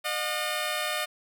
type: tone pair together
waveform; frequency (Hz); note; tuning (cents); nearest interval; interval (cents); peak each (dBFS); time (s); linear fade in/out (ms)
10% pulse; 607.6 / 721; D#5 / F#5; -41 / -45; minor third; 296; -21 / -24; 0.04-1.06; 20
effects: none